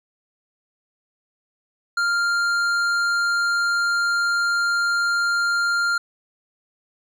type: tone with hard clipping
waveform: triangle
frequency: 1396.9 Hz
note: F6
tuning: in tune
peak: -20 dBFS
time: 1.97-5.98 s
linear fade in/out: 5 ms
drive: 13 dB
effects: none